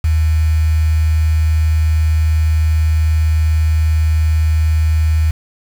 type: tone with quantisation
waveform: sine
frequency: 78.7 Hz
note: D#2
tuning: 20 cents sharp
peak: -10 dBFS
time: 0.04-5.31 s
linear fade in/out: 5 ms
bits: 5
effects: none